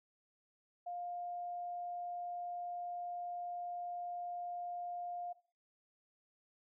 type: tone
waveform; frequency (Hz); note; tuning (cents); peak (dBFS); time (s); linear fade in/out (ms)
sine; 705; F5; +16; -40; 0.86-5.33; 10
effects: noise-tail reverb RT60 0.4 s tail -17 dB re dry